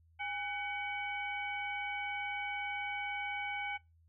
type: harmonic tone with a mistuned harmonic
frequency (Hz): 753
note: F#5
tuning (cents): +30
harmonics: 1 / 2 / 3 / 4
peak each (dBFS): -40 / -44 / -39 / -48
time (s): 0.19-3.78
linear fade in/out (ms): 20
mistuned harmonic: 1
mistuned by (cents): +140
effects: noise-tail reverb RT60 0.2 s tail -21 dB re dry + added 82 Hz sine -63 dBFS peak until 4.08 s